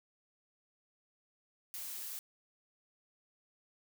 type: noise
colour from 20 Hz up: blue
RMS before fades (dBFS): -43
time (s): 1.74-2.19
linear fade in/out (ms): 0
effects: none